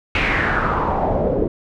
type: noise with low-pass filter sweep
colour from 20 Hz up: pink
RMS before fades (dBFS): -19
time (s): 0.15-1.48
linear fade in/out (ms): 2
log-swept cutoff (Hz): 2600 to 420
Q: 3.8
effects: none